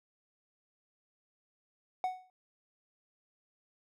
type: tone with exponential decay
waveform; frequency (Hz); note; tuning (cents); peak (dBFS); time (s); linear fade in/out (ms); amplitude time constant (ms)
triangle; 741; F#5; +2; -25; 2.04-2.3; 1; 55
effects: none